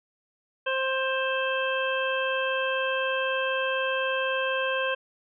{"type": "harmonic tone", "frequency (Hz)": 527, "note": "C5", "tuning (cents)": 12, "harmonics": [1, 2, 3, 5, 6], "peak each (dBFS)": [-28, -32, -30, -32, -36], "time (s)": [0.66, 4.95], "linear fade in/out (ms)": 10, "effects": []}